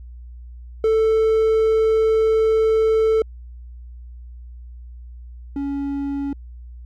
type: tone pair in turn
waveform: triangle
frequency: 441.8 / 280 Hz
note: A4 / C#4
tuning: +7 / +18 cents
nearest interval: minor sixth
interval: 789 cents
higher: first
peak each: -12 / -20 dBFS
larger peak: first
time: 0.84-3.22 / 5.56-6.33 s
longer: first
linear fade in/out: 2 ms
effects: added 60 Hz sine -35 dBFS peak until 6.85 s